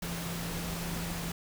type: tone in noise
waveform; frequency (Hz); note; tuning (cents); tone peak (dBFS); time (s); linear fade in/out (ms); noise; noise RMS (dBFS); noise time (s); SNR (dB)
sine; 170; F3; -46; -37; 0.02-1.32; 5; pink; -38; 0.02-1.32; -2
effects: none